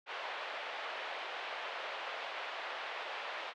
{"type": "band-pass noise", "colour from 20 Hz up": "pink", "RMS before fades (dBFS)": -42, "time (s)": [0.06, 3.54], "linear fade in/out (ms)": 50, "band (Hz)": [560, 3400], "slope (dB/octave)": 24, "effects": []}